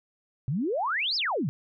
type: exponential two-way sweep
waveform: sine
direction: up then down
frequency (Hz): 120 to 5450 to 120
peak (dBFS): -25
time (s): 0.48-1.49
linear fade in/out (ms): 0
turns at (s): 1.16
effects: none